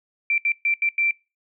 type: tone bursts at uneven times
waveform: sine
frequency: 2349 Hz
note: D7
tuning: in tune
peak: -18 dBFS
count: 5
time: 0.3-0.38 / 0.45-0.52 / 0.65-0.74 / 0.82-0.89 / 0.98-1.11 s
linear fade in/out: 2 ms
effects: noise-tail reverb RT60 0.3 s tail -25 dB re dry